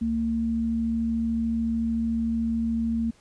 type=tone pair together; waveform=sine; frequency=67.9 / 228.4 Hz; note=C#2 / A#3; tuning=-35 / -35 cents; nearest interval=octave + major sixth; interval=2100 cents; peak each=-34 / -23 dBFS; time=0.01-3.11 s; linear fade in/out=10 ms; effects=pink hiss -59 dBFS RMS until 3.2 s + resampled to 22050 Hz